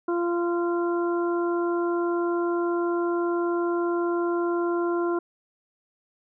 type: harmonic tone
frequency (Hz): 345.2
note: F4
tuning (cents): -20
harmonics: 1 / 2 / 3 / 4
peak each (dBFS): -23 / -34 / -33 / -35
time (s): 0.08-5.19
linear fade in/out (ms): 5
effects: none